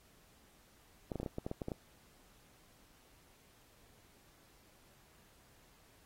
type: clicks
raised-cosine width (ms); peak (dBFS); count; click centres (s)
2; -25; 11; 1.118 / 1.157 / 1.2 / 1.231 / 1.262 / 1.384 / 1.465 / 1.514 / 1.618 / 1.684 / 1.718
effects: pink hiss -66 dBFS RMS until 6.05 s + AAC 48 kbps